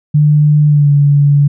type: tone with pitch glide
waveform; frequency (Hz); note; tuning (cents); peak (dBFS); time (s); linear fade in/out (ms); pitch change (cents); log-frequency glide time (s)
sine; 149.3 to 143.55; D3 to D3; +29 to -39; -5; 0.14-1.48; 10; -68; 0.66-0.91
effects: none